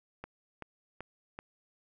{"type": "click train", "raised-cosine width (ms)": 0.5, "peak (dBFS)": -26, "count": 4, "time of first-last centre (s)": [0.24, 1.389], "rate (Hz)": 2.61, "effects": []}